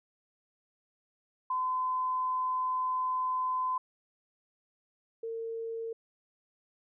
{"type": "tone pair in turn", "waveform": "sine", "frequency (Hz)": [1021, 454.8], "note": ["C6", "A#4"], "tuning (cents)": [-43, -43], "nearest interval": "octave + major second", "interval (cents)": 1400, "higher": "first", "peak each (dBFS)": [-28, -34], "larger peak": "first", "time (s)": [[1.5, 3.78], [5.23, 5.93]], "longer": "first", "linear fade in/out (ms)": 5, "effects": []}